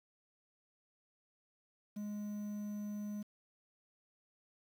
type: tone with quantisation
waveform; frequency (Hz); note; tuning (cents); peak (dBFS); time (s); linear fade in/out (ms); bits
triangle; 207.7; G#3; 0; -37; 1.96-3.23; 10; 10
effects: none